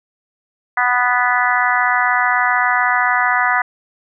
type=harmonic tone; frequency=246.9 Hz; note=B3; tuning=in tune; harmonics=3 / 4 / 5 / 6 / 7 / 8; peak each=-20 / -20 / -20 / -20 / -20 / -20 dBFS; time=0.77-3.62 s; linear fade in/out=5 ms; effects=none